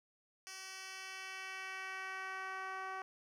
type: tone with band-pass filter sweep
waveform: 10% pulse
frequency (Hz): 380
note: F#4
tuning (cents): +46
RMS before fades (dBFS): -45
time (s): 0.47-3.02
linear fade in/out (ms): 0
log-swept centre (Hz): 5300 to 980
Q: 1.1
effects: none